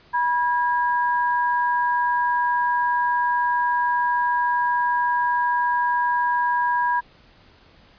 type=tone pair together; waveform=sine; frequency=973.4 / 1637 Hz; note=B5 / G#6; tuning=-25 / -25 cents; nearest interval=major sixth; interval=900 cents; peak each=-19 / -25 dBFS; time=0.13-7.01 s; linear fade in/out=20 ms; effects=pink hiss -53 dBFS RMS until 7.98 s + resampled to 11025 Hz